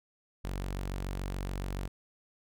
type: tone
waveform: sawtooth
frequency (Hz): 47.02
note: F#1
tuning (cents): +29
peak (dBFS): -30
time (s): 0.44-1.88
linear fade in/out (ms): 10
effects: none